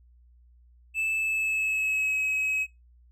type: tone with pitch glide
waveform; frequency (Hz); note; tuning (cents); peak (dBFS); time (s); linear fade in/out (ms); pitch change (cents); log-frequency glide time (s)
triangle; 2629 to 2554; E7 to D#7; -5 to +45; -23; 0.94-2.67; 50; -50; 1.12-2.18
effects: noise-tail reverb RT60 0.2 s tail -23 dB re dry + added 60 Hz sine -54 dBFS peak until 3.11 s